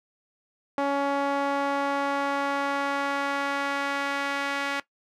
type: tone with band-pass filter sweep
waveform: sawtooth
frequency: 280.2 Hz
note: C#4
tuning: 19 cents sharp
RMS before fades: -27 dBFS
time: 0.78-4.8 s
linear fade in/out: 2 ms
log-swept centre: 780 to 1900 Hz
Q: 1.1
effects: noise-tail reverb RT60 0.1 s tail -18 dB re dry